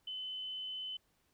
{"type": "tone", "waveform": "sine", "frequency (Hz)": 3032, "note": "F#7", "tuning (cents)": 42, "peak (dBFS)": -39, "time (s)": [0.07, 0.97], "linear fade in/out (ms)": 5, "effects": ["pink hiss -75 dBFS RMS until 1.33 s"]}